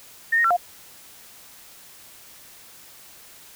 sine tone with pitch steps, 1828 / 1864 / 1349 / 707 Hz, A#6 / A#6 / E6 / F5, -34 / -1 / +40 / +21 cents, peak -16 dBFS, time 0.32-0.568 s, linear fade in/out 10 ms, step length 62 ms, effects white hiss -47 dBFS RMS until 3.55 s

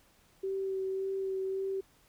sine tone with vibrato, 384.2 Hz, G4, 35 cents flat, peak -31 dBFS, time 0.43-1.81 s, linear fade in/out 10 ms, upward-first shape sine, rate 1.8 Hz, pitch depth 14 cents each way, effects pink hiss -65 dBFS RMS until 2.08 s

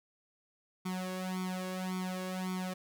sawtooth tone with flanger, 185 Hz, F#3, in tune, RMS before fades -37 dBFS, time 0.85-2.74 s, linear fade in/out 10 ms, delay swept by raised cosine 0.88 to 1.83 ms, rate 1.8 Hz, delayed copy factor +1, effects none

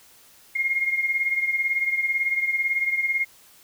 sine beating tone pair, 2135 / 2153 Hz, C7 / C7, +34 / +49 cents, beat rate 18 Hz, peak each -22 / -28 dBFS, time 0.55-3.25 s, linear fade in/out 10 ms, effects white hiss -53 dBFS RMS until 3.63 s

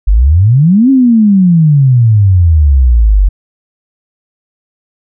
sine exponential two-way sweep, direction up then down, 45.3 to 274.4 to 45.3 Hz, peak -3 dBFS, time 0.07-3.29 s, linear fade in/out 10 ms, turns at 0.9 s, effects none

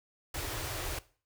pink band-stop noise, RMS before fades -37 dBFS, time 0.34-0.99 s, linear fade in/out 5 ms, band 140 to 280 Hz, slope 96 dB/octave, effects noise-tail reverb RT60 0.4 s tail -18 dB re dry

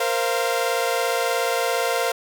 sawtooth chord, Bb suspended second, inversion none, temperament equal with one note detuned, 466.2 / 523.3 / 690 Hz, Bb4 / C5 / F5, 0 / 0 / -21 cents, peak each -21 dBFS, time 0-2.12 s, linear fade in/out 5 ms, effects none

